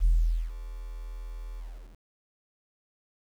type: tone with ADSR envelope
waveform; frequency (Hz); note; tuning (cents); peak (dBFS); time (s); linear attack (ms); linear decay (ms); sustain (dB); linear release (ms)
sine; 41.26; E1; +2; -16; 0-2; 43; 460; -19; 400
effects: tanh soft clip ceiling -15 dBFS + 9-bit